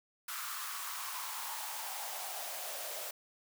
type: noise with high-pass filter sweep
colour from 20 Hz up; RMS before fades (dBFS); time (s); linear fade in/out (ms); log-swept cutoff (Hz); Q
white; -41; 0.28-3.11; 5; 1300 to 570; 4.7
effects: none